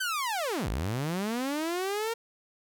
sawtooth linear two-way sweep, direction down then up, 1568 to 46.25 to 466.2 Hz, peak -25 dBFS, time 0-2.14 s, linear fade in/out 10 ms, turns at 0.69 s, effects none

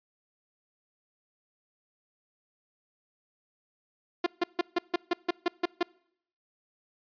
sawtooth tone bursts, 349.2 Hz, F4, in tune, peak -19 dBFS, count 10, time 4.24-5.83 s, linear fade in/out 5 ms, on 24 ms, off 150 ms, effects noise-tail reverb RT60 0.7 s tail -26 dB re dry + resampled to 11025 Hz

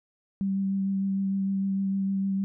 sine tone with vibrato, 194.6 Hz, G3, 12 cents flat, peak -24 dBFS, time 0.41-2.44 s, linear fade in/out 0 ms, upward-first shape sine, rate 6.6 Hz, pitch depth 13 cents each way, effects none

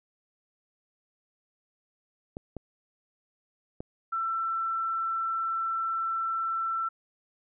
clicks, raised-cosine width 2 ms, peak -23 dBFS, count 3, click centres 2.369 / 2.567 / 3.805 s
sine tone, 1339 Hz, E6, 27 cents sharp, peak -27 dBFS, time 4.12-6.89 s, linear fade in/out 10 ms
effects none

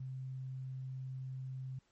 sine tone, 130.81 Hz, C3, in tune, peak -40 dBFS, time 0-1.79 s, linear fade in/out 5 ms, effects pink hiss -75 dBFS RMS until 1.91 s + MP3 32 kbps

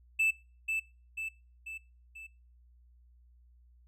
triangle tone with echo, 2637 Hz, E7, in tune, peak -23 dBFS, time 0.19-0.31 s, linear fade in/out 10 ms, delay 490 ms, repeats 4, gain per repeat -5 dB, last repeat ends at 2.27 s, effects noise-tail reverb RT60 0.4 s tail -24 dB re dry + added 60 Hz sine -58 dBFS peak until 3.87 s

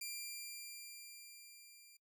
10% pulse tone with level ramp, 2380 Hz, D7, 22 cents sharp, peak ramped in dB -33 to -51 dBFS, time 0.01-1.97 s, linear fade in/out 5 ms, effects noise-tail reverb RT60 0.1 s tail -24 dB re dry

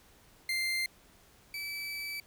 30% pulse tone pair in turn, 2093 / 2307 Hz, C7 / D7, 0 / -31 cents, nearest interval major second, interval 169 cents, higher second, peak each -27 / -34 dBFS, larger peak first, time 0.49-0.86 / 1.54-2.2 s, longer second, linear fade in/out 2 ms, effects pink hiss -61 dBFS RMS until 2.26 s

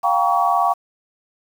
sine chord, G half-diminished seventh, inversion third, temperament just, 705.6 / 784 / 940.8 / 1128.9 Hz, F5 / G5 / Bb5 / Db6, +18 / 0 / +16 / +31 cents, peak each -19 / -20 / -23 / -19 dBFS, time 0.03-0.74 s, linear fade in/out 20 ms, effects 7-bit

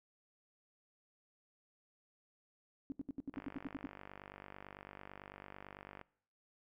sine tone bursts, 275.8 Hz, C#4, 9 cents flat, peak -38 dBFS, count 11, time 2.9-3.86 s, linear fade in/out 0 ms, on 20 ms, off 74 ms
click train, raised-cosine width 0.5 ms, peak -34 dBFS, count 132, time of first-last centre 3.34-6.013 s, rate 49 Hz
effects noise-tail reverb RT60 0.6 s tail -22 dB re dry

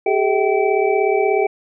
sine tone cluster, 389.6 / 426.2 / 649 / 770 / 2308 Hz, G4 / G#4 / E5 / G5 / D7, -11 / +45 / -27 / -31 / -31 cents, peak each -18 / -18 / -24 / -21 / -26 dBFS, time 0.06-1.47 s, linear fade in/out 5 ms, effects none

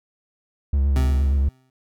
triangle tone with vibrato, 69.3 Hz, C#2, in tune, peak -14 dBFS, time 0.73-1.49 s, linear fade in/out 5 ms, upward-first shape square, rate 8.5 Hz, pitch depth 35 cents each way
25% pulse tone with exponential decay, 130 Hz, C3, 11 cents flat, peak -19 dBFS, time 0.96-1.7 s, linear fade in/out 2 ms, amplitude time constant 160 ms
effects none

